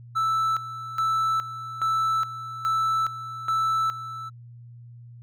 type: tone with tremolo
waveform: triangle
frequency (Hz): 1318.5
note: E6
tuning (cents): 0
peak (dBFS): -19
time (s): 0.15-4.3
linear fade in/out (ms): 20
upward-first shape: square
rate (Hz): 1.2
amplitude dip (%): 75
effects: added 119 Hz sine -42 dBFS peak until 5.22 s